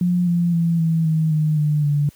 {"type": "tone with pitch steps", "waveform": "sine", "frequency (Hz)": [177.5, 172.55, 167.73, 163.05, 158.5, 154.08, 149.78, 145.6], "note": ["F3", "F3", "E3", "E3", "D#3", "D#3", "D3", "D3"], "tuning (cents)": [28, -21, 30, -19, 32, -17, 34, -15], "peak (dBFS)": -15, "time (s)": [0.01, 2.09], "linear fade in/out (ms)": 2, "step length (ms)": 260, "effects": ["white hiss -53 dBFS RMS until 2.15 s", "high-pass 60 Hz 12 dB/octave"]}